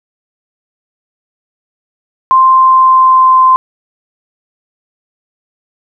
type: tone with pitch glide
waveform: sine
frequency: 1046.5 to 1037.5 Hz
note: C6 to C6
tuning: 0 to -15 cents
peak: -3 dBFS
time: 2.31-3.56 s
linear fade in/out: 0 ms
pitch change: -15 cents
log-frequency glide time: 2.49-3.39 s
effects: none